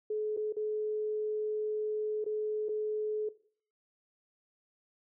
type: tone with dropouts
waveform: sine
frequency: 427.3 Hz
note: G#4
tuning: 49 cents sharp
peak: -30 dBFS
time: 0.1-3.29 s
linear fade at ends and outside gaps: 5 ms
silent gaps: 0.366-0.372 / 0.525-0.566 / 2.243-2.262 / 2.686-2.69 s
effects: noise-tail reverb RT60 0.5 s tail -17 dB re dry